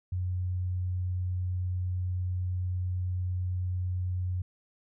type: tone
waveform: sine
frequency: 90.9 Hz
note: F#2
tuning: 30 cents flat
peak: -28 dBFS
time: 0.12-4.42 s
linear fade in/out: 5 ms
effects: none